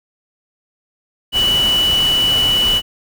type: tone in noise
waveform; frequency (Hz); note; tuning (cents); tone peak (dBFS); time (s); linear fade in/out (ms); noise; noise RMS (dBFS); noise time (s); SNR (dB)
sine; 2958; F#7; -1; -12; 1.32-2.82; 50; pink; -24; 1.32-2.82; +9
effects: none